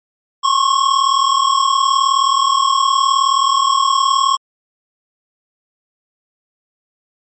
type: tone pair together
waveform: square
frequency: 1068 / 1107.1 Hz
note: C6 / C#6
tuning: +35 / -3 cents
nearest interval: minor second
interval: 62 cents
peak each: -15 dBFS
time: 0.43-4.37 s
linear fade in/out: 20 ms
effects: low-pass 12000 Hz 12 dB/octave + MP3 32 kbps